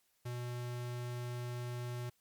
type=tone; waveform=square; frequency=122 Hz; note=B2; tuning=21 cents flat; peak=-39 dBFS; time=0.25-2.1 s; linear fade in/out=10 ms; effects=white hiss -75 dBFS RMS until 2.2 s + MP3 96 kbps